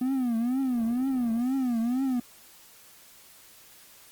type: tone with vibrato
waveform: triangle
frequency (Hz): 246.9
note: B3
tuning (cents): 0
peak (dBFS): -22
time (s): 0.01-2.2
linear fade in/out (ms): 5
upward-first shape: triangle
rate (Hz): 2.1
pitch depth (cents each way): 180
effects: white hiss -53 dBFS RMS until 4.11 s + Opus 32 kbps